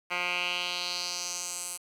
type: tone with band-pass filter sweep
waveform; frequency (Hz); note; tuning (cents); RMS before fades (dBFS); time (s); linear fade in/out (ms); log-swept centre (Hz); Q
10% pulse; 177.4; F3; +27; -33; 0.1-1.78; 20; 2000 to 9400; 2.8
effects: 9-bit